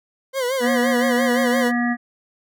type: tone with vibrato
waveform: 40% pulse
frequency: 513 Hz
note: C5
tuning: 34 cents flat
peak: -19 dBFS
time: 0.33-1.72 s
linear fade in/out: 50 ms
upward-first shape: sine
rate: 5.8 Hz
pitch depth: 99 cents each way
type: harmonic tone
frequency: 240.5 Hz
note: B3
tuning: 46 cents flat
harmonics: 1 / 3 / 5 / 7 / 8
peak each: -19 / -27 / -33 / -28 / -27 dBFS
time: 0.6-1.97 s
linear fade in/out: 50 ms
effects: none